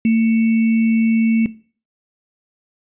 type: tone with sample-and-hold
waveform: sine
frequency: 225.4 Hz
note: A3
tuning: 42 cents sharp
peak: -11 dBFS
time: 0.05-1.46 s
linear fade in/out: 2 ms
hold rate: 2450 Hz
effects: noise-tail reverb RT60 0.4 s tail -18 dB re dry + resampled to 8000 Hz